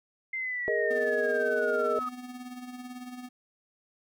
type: linear sweep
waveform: sine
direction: down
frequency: 2093 to 1244.5 Hz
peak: -30 dBFS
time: 0.33-2.09 s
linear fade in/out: 5 ms
type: chord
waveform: sine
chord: Ab suspended second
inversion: none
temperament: equal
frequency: 415.3 / 466.2 / 622.3 Hz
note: Ab4 / Bb4 / Eb5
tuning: 0 / 0 / 0 cents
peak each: -30 dBFS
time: 0.68-1.99 s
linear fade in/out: 0 ms
type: tone with tremolo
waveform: square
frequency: 249.2 Hz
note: B3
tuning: 16 cents sharp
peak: -38 dBFS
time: 0.9-3.29 s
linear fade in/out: 10 ms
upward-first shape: sine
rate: 18 Hz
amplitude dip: 55%
effects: none